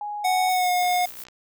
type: tone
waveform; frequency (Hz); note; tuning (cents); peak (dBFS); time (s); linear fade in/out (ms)
sine; 830.6; G#5; 0; -28; 0.01-0.49; 2
type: tone with pitch glide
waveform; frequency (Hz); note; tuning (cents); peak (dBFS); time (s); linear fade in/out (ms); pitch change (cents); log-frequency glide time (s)
square; 740 to 720.2; F#5 to F#5; 0 to -47; -20; 0.24-1.06; 10; -47; 0.51-0.71
type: noise with tremolo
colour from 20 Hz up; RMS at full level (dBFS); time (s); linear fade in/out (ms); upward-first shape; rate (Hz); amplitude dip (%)
violet; -37; 0.49-1.24; 2; sine; 7.3; 50
type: click train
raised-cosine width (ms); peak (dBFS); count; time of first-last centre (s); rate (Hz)
0.2; -27; 29; 0.83-1.285; 61.6
effects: none